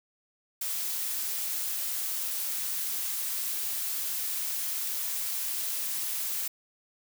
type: noise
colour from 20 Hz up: blue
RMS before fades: -32 dBFS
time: 0.61-6.48 s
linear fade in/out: 5 ms
effects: none